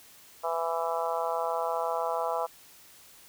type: harmonic tone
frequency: 166.1 Hz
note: E3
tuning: 13 cents sharp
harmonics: 3 / 4 / 5 / 6 / 7 / 8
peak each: -34 / -32 / -34 / -34 / -37 / -39 dBFS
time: 0.43-2.47 s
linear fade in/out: 20 ms
effects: white hiss -54 dBFS RMS until 3.28 s